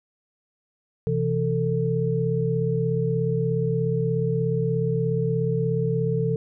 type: tone cluster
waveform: sine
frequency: 128.8 / 165.6 / 445.5 Hz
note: C3 / E3 / A4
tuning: -27 / +8 / +22 cents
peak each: -25 dBFS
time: 1.07-6.36 s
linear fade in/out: 0 ms
effects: none